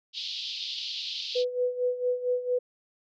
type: band-pass noise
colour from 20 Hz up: pink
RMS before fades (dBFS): -35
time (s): 0.13-1.45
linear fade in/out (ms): 50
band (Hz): 3000 to 4800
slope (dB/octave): 48
type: tone with tremolo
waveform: sine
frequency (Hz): 496.1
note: B4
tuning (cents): +8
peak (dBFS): -22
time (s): 1.35-2.59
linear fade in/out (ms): 10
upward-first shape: sine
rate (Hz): 4.4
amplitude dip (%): 75
effects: none